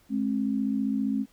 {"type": "tone pair together", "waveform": "sine", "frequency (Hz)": [212.1, 267.2], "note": ["G#3", "C4"], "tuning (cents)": [37, 36], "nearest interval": "major third", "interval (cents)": 399, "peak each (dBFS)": -27, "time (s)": [0.09, 1.26], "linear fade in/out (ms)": 50, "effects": ["pink hiss -62 dBFS RMS until 1.32 s"]}